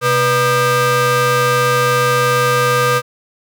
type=ring-modulated tone; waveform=30% pulse; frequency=361.7 Hz; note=F#4; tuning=39 cents flat; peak=-6 dBFS; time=0.01-3.02 s; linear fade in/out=50 ms; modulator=853 Hz; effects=none